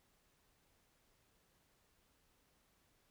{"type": "silence", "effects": ["pink hiss -75 dBFS RMS until 3.1 s"]}